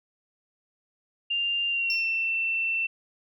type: tone with pitch glide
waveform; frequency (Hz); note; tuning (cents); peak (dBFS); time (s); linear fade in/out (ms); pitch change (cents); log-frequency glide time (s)
sine; 2794 to 2685; F7 to E7; 0 to +31; -24; 1.3-2.87; 10; -69; 1.68-2.06
type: tone with exponential decay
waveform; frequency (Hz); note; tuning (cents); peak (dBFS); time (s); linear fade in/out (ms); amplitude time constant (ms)
triangle; 5430; F8; -50; -25; 1.9-2.3; 1; 85
effects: none